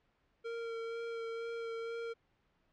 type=tone with vibrato; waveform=square; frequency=460 Hz; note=A#4; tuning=23 cents flat; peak=-39 dBFS; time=0.44-2.14 s; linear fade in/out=20 ms; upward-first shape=sine; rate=2.1 Hz; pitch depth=15 cents each way; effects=pink hiss -75 dBFS RMS until 2.72 s + low-pass 3000 Hz 12 dB/octave